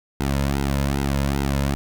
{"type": "tone with flanger", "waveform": "sawtooth", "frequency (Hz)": 69.3, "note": "C#2", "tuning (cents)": 0, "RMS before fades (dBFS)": -22, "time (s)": [0.2, 1.75], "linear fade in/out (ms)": 0, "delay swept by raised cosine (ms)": [1.7, 2.65], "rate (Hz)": 2.5, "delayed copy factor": -0.85, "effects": ["9-bit"]}